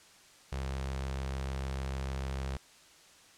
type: tone with notch filter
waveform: sawtooth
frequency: 66.7 Hz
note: C2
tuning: 34 cents sharp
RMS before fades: -36 dBFS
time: 0.52-2.57 s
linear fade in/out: 5 ms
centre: 270 Hz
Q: 1.8
effects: white hiss -58 dBFS RMS until 3.37 s + low-pass 8000 Hz 12 dB/octave